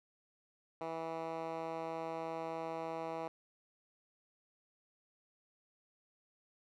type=tone with band-pass filter; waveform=10% pulse; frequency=163.2 Hz; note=E3; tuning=17 cents flat; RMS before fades=-41 dBFS; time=0.81-3.28 s; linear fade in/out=2 ms; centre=730 Hz; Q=0.93; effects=none